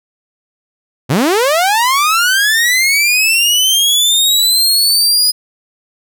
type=linear sweep; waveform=sawtooth; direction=up; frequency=108.7 to 4978 Hz; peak=-6 dBFS; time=1.09-5.32 s; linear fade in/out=20 ms; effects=none